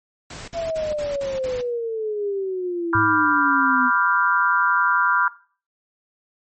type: noise bursts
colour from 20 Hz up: pink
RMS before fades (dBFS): -36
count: 6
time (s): 0.3-1.615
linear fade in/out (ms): 5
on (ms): 180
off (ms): 47
type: exponential sweep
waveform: sine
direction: down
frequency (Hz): 681 to 248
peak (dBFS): -22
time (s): 0.53-3.91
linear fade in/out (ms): 50
type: chord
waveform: sine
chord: G dominant seventh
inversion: first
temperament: equal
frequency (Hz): 987.8 / 1174.7 / 1396.9 / 1568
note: B5 / D6 / F6 / G6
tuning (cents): 0 / 0 / 0 / 0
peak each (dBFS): -22 / -23 / -19 / -24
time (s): 2.93-5.28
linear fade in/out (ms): 2
type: tone with exponential decay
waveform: sine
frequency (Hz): 105.7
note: G#2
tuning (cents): +31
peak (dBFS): -21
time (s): 2.95-3.51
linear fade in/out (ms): 0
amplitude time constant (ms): 120
effects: noise-tail reverb RT60 0.4 s tail -18 dB re dry + MP3 32 kbps